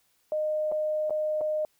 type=tone with dropouts; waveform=sine; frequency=614 Hz; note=D#5; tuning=23 cents flat; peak=-25 dBFS; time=0.32-1.65 s; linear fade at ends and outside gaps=1 ms; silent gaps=0.716-0.721 / 1.097-1.106 / 1.409-1.413 s; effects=white hiss -69 dBFS RMS until 1.79 s